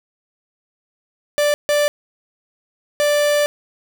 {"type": "tone bursts at uneven times", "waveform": "45% pulse", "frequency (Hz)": 587.3, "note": "D5", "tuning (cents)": 0, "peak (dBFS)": -14, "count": 3, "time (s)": [[1.38, 1.54], [1.69, 1.88], [3, 3.46]], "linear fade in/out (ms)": 0, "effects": []}